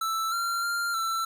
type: tone with pitch steps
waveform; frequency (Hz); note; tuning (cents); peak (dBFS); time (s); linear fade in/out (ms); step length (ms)
square; 1322 / 1375 / 1392 / 1338; E6 / F6 / F6 / E6; +5 / -27 / -6 / +25; -27; 0.01-1.25; 5; 310
effects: 10-bit